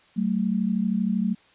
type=tone pair together; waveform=sine; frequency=190.1 / 222.9 Hz; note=F#3 / A3; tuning=+47 / +23 cents; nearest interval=minor third; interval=276 cents; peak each=-24 / -24 dBFS; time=0.16-1.35 s; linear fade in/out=20 ms; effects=white hiss -57 dBFS RMS until 1.54 s + resampled to 8000 Hz